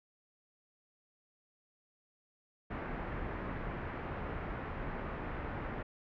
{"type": "low-pass noise", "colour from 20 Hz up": "pink", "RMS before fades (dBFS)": -40, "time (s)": [2.7, 5.83], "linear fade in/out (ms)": 10, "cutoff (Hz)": 2000, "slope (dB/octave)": 24, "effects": []}